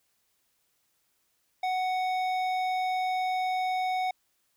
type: tone with hard clipping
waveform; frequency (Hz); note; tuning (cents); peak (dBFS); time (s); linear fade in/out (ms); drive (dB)
sine; 742; F#5; +5; -28; 1.63-4.11; 5; 11
effects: white hiss -73 dBFS RMS until 4.56 s